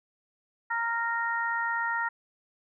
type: harmonic tone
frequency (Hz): 463.9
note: A#4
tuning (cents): -8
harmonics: 2 / 3 / 4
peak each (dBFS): -31 / -31 / -31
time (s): 0.7-2.09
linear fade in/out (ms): 10
effects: none